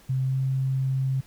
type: tone with pitch glide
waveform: sine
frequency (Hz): 131.2 to 132.88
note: C3 to C3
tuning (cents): +5 to +27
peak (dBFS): -22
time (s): 0.09-1.21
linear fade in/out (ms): 10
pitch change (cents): +22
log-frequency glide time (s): 0.23-0.38
effects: pink hiss -55 dBFS RMS until 1.26 s